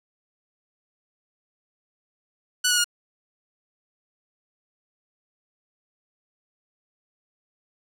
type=tone with pitch steps; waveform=10% pulse; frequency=1480 / 1454.6 / 1429.6 Hz; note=F#6 / F#6 / F6; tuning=0 / -30 / +40 cents; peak=-10 dBFS; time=2.64-2.844 s; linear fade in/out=10 ms; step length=68 ms; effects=none